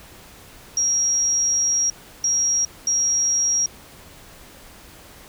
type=tone bursts at uneven times; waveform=sine; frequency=5650 Hz; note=F8; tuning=19 cents sharp; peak=-17 dBFS; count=3; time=0.77-1.9 / 2.24-2.65 / 2.87-3.66 s; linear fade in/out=2 ms; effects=pink hiss -45 dBFS RMS until 5.28 s